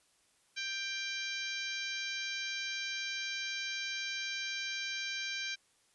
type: harmonic tone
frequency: 788 Hz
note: G5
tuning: 9 cents sharp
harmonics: 2 / 3 / 4 / 5 / 6 / 7 / 8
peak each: -42 / -40 / -44 / -43 / -47 / -47 / -48 dBFS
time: 0.56-5.56 s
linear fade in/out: 20 ms
effects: white hiss -70 dBFS RMS until 5.94 s + resampled to 24000 Hz